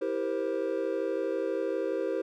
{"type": "chord", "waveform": "triangle", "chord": "C dominant seventh", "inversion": "first", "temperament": "just", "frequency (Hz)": [327, 392.4, 470.9, 523.3], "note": ["E4", "G4", "Bb4", "C5"], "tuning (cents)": [-14, 2, 18, 0], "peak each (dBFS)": [-33, -31, -32, -31], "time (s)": [0.01, 2.22], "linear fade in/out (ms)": 10, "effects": []}